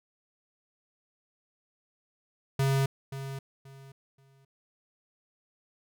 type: tone with echo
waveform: square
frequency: 136 Hz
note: C#3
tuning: 33 cents flat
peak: -24 dBFS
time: 2.59-2.86 s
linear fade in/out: 5 ms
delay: 530 ms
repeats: 3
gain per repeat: -12 dB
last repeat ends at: 4.45 s
effects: none